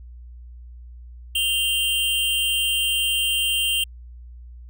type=tone pair together; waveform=square; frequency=2795 / 3137 Hz; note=F7 / G7; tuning=+1 / +1 cents; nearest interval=major second; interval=200 cents; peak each=-23 dBFS; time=1.35-3.84 s; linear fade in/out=5 ms; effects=added 60 Hz sine -38 dBFS peak until 4.69 s